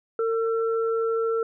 sine tone pair together, 454 / 1346.4 Hz, A#4 / E6, -46 / +36 cents, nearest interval octave + perfect fifth, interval 1882 cents, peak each -22 / -31 dBFS, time 0.19-1.43 s, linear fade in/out 2 ms, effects none

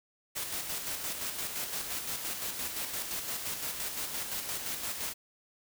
white noise with tremolo, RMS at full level -35 dBFS, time 0.35-5.14 s, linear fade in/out 20 ms, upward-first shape square, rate 5.8 Hz, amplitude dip 40%, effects none

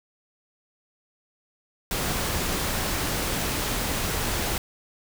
pink noise, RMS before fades -27 dBFS, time 1.91-4.58 s, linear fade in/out 2 ms, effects none

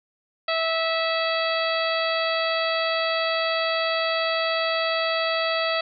harmonic tone with a mistuned harmonic, 653 Hz, E5, 17 cents flat, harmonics 1 / 2 / 3 / 4 / 5 / 6 / 7, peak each -25 / -28 / -30 / -31 / -32 / -33 / -33 dBFS, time 0.48-5.81 s, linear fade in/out 5 ms, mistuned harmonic 5, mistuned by +24 cents, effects none

